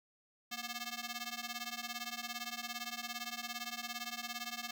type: ring-modulated tone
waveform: 5% pulse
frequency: 482.5 Hz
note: B4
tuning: 40 cents flat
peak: -26 dBFS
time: 0.51-4.71 s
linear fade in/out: 5 ms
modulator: 250 Hz
effects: none